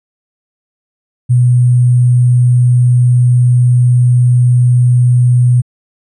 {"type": "tone with sample-and-hold", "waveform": "sine", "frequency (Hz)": 123.47, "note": "B2", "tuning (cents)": 0, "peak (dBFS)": -5, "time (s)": [1.29, 5.62], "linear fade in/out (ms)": 20, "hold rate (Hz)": 8820, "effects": ["resampled to 32000 Hz"]}